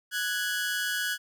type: tone pair together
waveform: sawtooth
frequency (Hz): 1479.5 / 1662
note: F#6 / G#6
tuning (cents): -1 / +1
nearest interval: major second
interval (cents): 202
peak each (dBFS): -27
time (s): 0.11-1.18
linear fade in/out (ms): 50
effects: none